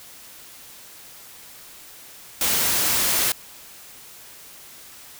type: noise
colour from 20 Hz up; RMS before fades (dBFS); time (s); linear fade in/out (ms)
white; -21; 2.41-3.32; 2
effects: white hiss -44 dBFS RMS until 5.19 s